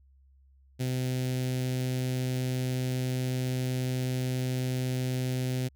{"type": "tone with notch filter", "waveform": "sawtooth", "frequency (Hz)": 127.8, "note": "C3", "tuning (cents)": -40, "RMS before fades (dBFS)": -30, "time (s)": [0.79, 5.69], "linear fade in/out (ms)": 20, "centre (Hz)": 1100, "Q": 0.58, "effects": ["added 67 Hz sine -57 dBFS peak until 5.75 s"]}